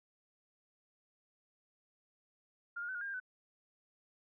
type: tone with pitch steps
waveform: sine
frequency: 1405 / 1424 / 1520 / 1432 / 1612 / 1598 / 1506 Hz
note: F6 / F6 / F#6 / F6 / G6 / G6 / F#6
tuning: +10 / +33 / +46 / +43 / +48 / +33 / +30 cents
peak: -38 dBFS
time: 2.76-3.201 s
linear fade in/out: 10 ms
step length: 63 ms
effects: none